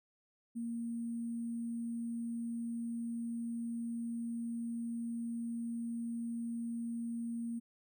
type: tone with sample-and-hold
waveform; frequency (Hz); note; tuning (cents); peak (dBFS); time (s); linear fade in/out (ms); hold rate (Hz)
sine; 233.1; A#3; 0; -36; 0.55-7.6; 20; 8820
effects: none